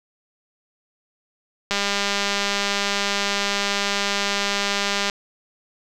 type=click train; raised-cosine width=0.2 ms; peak=-5 dBFS; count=682; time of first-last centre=1.71-5.098 s; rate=201 Hz; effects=none